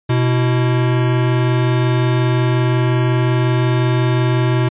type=tone pair together; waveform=square; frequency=125.19 / 330 Hz; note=B2 / E4; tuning=+24 / +2 cents; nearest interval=octave + perfect fourth; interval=1678 cents; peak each=-14 / -22 dBFS; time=0.09-4.69 s; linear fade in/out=10 ms; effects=resampled to 8000 Hz